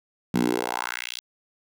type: tone with high-pass filter sweep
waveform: 10% pulse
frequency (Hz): 60.2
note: B1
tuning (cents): -44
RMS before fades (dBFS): -27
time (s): 0.34-1.2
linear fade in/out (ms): 5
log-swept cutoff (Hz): 180 to 4100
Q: 2.4
effects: none